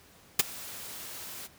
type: noise with ADSR envelope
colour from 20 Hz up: white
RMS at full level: -19 dBFS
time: 0.39-1.48 s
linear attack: 6 ms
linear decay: 20 ms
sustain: -23 dB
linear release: 28 ms
effects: pink hiss -57 dBFS RMS until 1.58 s + high-pass 60 Hz 12 dB/octave